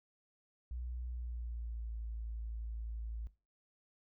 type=tone with pitch glide; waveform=sine; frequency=60.9 to 55.85 Hz; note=B1 to A1; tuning=-24 to +27 cents; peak=-39 dBFS; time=0.71-3.27 s; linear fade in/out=0 ms; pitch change=-149 cents; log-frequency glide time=1.08-1.93 s; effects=noise-tail reverb RT60 0.3 s tail -18 dB re dry